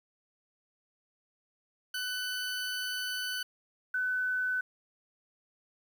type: tone pair in turn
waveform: 20% pulse / sine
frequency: 1498 / 1504.9 Hz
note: F#6 / F#6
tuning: +21 / +29 cents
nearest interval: unison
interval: 8 cents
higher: second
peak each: -28 dBFS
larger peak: neither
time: 1.94-3.43 / 3.94-4.61 s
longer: first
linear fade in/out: 5 ms
effects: 10-bit